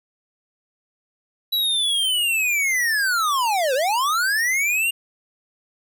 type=linear two-way sweep; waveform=square; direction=down then up; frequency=3951 to 493.9 to 2834 Hz; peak=-19 dBFS; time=1.52-4.91 s; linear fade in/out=10 ms; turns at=3.74 s; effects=none